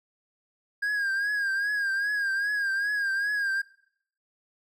triangle tone with vibrato, 1626 Hz, G#6, 37 cents flat, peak -23 dBFS, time 0.82-3.62 s, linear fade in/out 10 ms, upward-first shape triangle, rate 2.5 Hz, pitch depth 76 cents each way, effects noise-tail reverb RT60 0.7 s tail -23 dB re dry

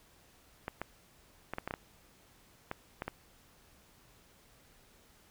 clicks, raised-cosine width 0.5 ms, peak -21 dBFS, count 10, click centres 0.681 / 0.816 / 1.536 / 1.584 / 1.676 / 1.709 / 1.739 / 2.714 / 3.021 / 3.08 s, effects pink hiss -63 dBFS RMS until 5.3 s

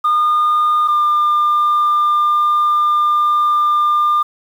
sine tone pair in turn, 1217 / 1200.2 Hz, D#6 / D6, -39 / +37 cents, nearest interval unison, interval 24 cents, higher first, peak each -9 dBFS, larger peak neither, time 0.04-0.88 / 0.88-4.23 s, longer second, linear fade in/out 10 ms, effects tanh soft clip ceiling -9 dBFS + 7-bit

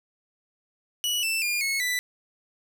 sawtooth tone with pitch steps, 2937 / 2662 / 2413 / 2188 / 1983 Hz, F#7 / E7 / D7 / C#7 / B6, -13 / +16 / +46 / -23 / +7 cents, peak -21 dBFS, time 1.04-1.99 s, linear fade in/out 0 ms, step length 190 ms, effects none

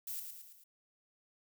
violet noise with echo, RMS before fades -41 dBFS, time 0.07-0.2 s, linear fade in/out 5 ms, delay 110 ms, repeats 4, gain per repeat -5 dB, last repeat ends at 0.64 s, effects none

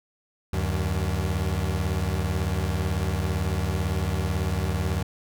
30% pulse beating tone pair, 76.4 / 94.4 Hz, D#2 / F#2, -31 / +35 cents, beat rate 18 Hz, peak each -24 dBFS, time 0.53-5.03 s, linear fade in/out 5 ms, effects none

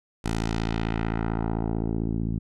10% pulse tone with low-pass filter sweep, 55.7 Hz, A1, 22 cents sharp, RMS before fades -27 dBFS, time 0.24-2.39 s, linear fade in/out 10 ms, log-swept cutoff 9500 to 190 Hz, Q 1.1, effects none

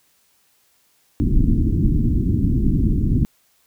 pink low-pass noise, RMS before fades -17 dBFS, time 1.2-3.25 s, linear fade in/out 0 ms, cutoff 320 Hz, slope 48 dB/octave, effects white hiss -61 dBFS RMS until 3.66 s

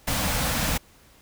pink band-stop noise, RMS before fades -25 dBFS, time 0.07-0.78 s, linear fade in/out 10 ms, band 310 to 460 Hz, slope 96 dB/octave, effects pink hiss -55 dBFS RMS until 1.21 s

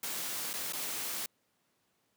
white noise with dropouts, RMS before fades -37 dBFS, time 0.03-1.26 s, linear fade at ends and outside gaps 2 ms, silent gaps 0.532-0.538 / 0.724-0.733 s, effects pink hiss -75 dBFS RMS until 2.16 s + high-pass 150 Hz 12 dB/octave

